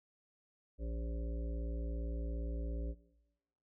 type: harmonic tone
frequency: 57.3 Hz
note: A#1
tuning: 29 cents flat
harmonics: 1 / 3 / 5 / 7 / 9 / 10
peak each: -37 / -51 / -49 / -53 / -53 / -54 dBFS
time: 0.78-2.95 s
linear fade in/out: 50 ms
effects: noise-tail reverb RT60 1.0 s tail -19 dB re dry